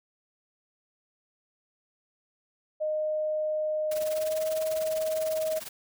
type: tone with pitch glide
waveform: sine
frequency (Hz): 616 to 630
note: D#5 to D#5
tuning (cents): -17 to +21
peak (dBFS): -26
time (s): 2.8-5.6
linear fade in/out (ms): 20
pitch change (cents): +38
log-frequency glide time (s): 3.94-4.52
type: noise with tremolo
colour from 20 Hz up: white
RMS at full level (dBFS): -37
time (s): 3.91-5.69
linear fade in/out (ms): 5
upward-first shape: triangle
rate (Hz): 20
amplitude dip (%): 90
effects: none